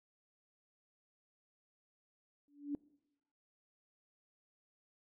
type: tone with exponential growth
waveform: sine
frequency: 288.1 Hz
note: D4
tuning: 33 cents flat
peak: -32 dBFS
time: 2.48-2.75 s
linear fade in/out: 1 ms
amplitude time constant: 58 ms
effects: noise-tail reverb RT60 0.9 s tail -23 dB re dry